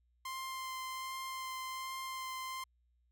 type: tone with vibrato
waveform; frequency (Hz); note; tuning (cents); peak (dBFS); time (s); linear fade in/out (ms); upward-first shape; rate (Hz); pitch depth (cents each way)
sawtooth; 1046.5; C6; 0; -36; 0.25-2.64; 5; sine; 1.3; 11
effects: added 60 Hz sine -70 dBFS peak until 3.11 s